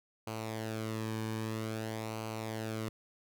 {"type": "tone with flanger", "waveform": "sawtooth", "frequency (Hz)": 110.5, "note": "A2", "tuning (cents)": 8, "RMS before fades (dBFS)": -38, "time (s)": [0.27, 2.89], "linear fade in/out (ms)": 5, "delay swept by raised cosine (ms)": [0.56, 1.51], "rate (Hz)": 0.51, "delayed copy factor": -0.6, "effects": []}